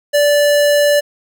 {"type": "tone", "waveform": "square", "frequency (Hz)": 583, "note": "D5", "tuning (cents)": -13, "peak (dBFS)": -10, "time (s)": [0.13, 1.01], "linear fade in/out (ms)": 20, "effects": []}